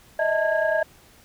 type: tone cluster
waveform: sine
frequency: 614 / 644 / 893 / 1640 Hz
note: D#5 / E5 / A5 / G#6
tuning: -23 / -41 / +25 / -22 cents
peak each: -24 / -22 / -31 / -25 dBFS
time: 0.19-0.83 s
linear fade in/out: 5 ms
effects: tanh soft clip ceiling -10 dBFS + pink hiss -53 dBFS RMS until 1.24 s